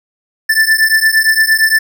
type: beating tone pair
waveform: square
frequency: 1760 / 1768.7 Hz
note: A6 / A6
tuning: 0 / +9 cents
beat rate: 8.7 Hz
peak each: -12 dBFS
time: 0.49-1.79 s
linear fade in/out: 10 ms
effects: none